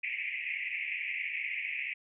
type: band-pass noise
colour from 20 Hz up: white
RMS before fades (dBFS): -36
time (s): 0.03-1.94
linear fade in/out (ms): 10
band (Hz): 2000 to 2600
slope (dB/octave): 96
effects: none